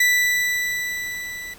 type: tone with level ramp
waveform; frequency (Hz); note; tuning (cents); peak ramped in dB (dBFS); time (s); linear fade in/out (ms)
40% pulse; 1975.5; B6; 0; -13 to -31; 0-1.54; 5
effects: pink hiss -46 dBFS RMS until 1.58 s